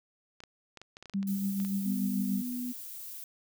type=clicks; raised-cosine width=0.2 ms; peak=-29 dBFS; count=12; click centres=0.404 / 0.437 / 0.773 / 0.816 / 0.969 / 1.026 / 1.057 / 1.097 / 1.137 / 1.229 / 1.601 / 1.649 s
type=tone with tremolo; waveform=sine; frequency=196.6 Hz; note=G3; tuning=5 cents sharp; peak=-27 dBFS; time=1.14-2.42 s; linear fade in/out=10 ms; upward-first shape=sine; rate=6.9 Hz; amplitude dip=40%
type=noise; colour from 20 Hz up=violet; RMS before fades=-43 dBFS; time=1.27-3.24 s; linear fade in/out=2 ms
type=tone; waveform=sine; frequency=246.9 Hz; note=B3; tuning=in tune; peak=-33 dBFS; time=1.85-2.73 s; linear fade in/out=20 ms
effects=none